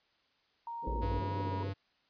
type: tone with pitch glide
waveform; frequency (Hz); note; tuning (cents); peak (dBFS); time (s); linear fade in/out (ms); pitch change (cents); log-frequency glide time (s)
sine; 932.3 to 956.9; A#5 to A#5; 0 to +45; -38; 0.67-1.63; 2; +45; 0.99-1.18
type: band-pass noise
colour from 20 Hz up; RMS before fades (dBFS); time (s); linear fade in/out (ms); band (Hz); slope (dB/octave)
white; -42; 0.82-1.73; 50; 120 to 550; 96
type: tone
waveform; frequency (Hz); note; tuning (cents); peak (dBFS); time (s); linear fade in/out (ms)
sine; 57; A#1; -38; -33; 0.87-1.2; 5
type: tone with vibrato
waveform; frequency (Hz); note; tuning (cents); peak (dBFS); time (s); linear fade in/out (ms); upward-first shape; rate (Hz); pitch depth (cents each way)
square; 97; G2; -18; -36; 1.01-1.74; 20; sine; 3.3; 19
effects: white hiss -72 dBFS RMS until 2.09 s + resampled to 11025 Hz